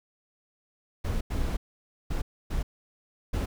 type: noise bursts at uneven times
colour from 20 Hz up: brown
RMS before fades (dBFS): -28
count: 5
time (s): 1.04-1.21 / 1.3-1.57 / 2.1-2.22 / 2.5-2.63 / 3.33-3.46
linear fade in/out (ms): 10
effects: none